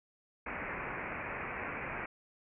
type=low-pass noise; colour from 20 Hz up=white; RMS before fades=-40 dBFS; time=0.46-2.06 s; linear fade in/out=5 ms; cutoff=2500 Hz; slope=96 dB/octave; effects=none